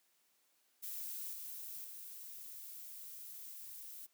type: noise with level steps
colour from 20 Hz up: violet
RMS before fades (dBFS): -44 / -47 / -50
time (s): 0.82-4.07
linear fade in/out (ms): 20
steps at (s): 1.33 / 1.84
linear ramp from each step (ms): 5
effects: white hiss -75 dBFS RMS until 4.13 s + high-pass 200 Hz 12 dB/octave